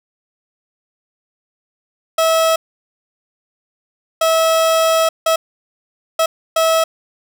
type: tone bursts at uneven times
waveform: 30% pulse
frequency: 649 Hz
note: E5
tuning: 27 cents flat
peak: -9 dBFS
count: 5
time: 2.18-2.56 / 4.21-5.09 / 5.26-5.36 / 6.19-6.26 / 6.56-6.84 s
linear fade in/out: 5 ms
effects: none